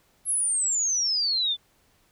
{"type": "exponential sweep", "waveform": "sine", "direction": "down", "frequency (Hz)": [11220, 3459], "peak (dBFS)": -22, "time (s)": [0.25, 1.57], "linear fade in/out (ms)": 50, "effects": ["pink hiss -64 dBFS RMS until 2.11 s"]}